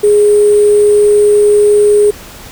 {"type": "tone with sample-and-hold", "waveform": "sine", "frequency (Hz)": 415.3, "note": "G#4", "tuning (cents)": 0, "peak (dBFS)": -4, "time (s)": [0.03, 2.11], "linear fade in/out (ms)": 10, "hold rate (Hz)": 8820, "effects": ["pink hiss -32 dBFS RMS until 2.51 s"]}